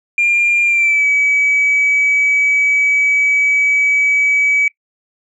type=tone with pitch glide; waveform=sine; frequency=2397 to 2282 Hz; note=D7 to C#7; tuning=+35 to +50 cents; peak=-9 dBFS; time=0.18-4.68 s; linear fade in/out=2 ms; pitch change=-85 cents; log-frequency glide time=0.65-1.06 s; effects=noise-tail reverb RT60 0.1 s tail -22 dB re dry + tanh soft clip ceiling -7 dBFS